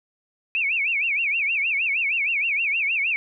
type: tone with vibrato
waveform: sine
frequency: 2462 Hz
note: D#7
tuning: 19 cents flat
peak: -20 dBFS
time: 0.55-3.16 s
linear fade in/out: 0 ms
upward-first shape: sine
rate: 6.4 Hz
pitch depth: 210 cents each way
effects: none